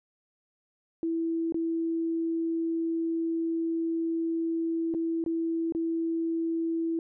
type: tone with dropouts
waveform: sine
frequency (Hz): 329.6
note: E4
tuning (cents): 0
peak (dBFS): -26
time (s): 1.03-6.99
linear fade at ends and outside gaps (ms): 1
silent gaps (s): 1.523-1.544 / 4.94-4.947 / 5.24-5.262 / 5.723-5.749
effects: none